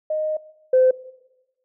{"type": "tone pair in turn", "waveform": "sine", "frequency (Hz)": [619, 514.4], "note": ["D#5", "C5"], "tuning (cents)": [-9, -30], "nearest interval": "minor third", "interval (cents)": 321, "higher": "first", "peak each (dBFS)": [-20, -11], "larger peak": "second", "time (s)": [[0.1, 0.37], [0.73, 0.91]], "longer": "first", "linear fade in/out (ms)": 5, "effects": ["noise-tail reverb RT60 1.0 s tail -19 dB re dry", "tanh soft clip ceiling -7 dBFS"]}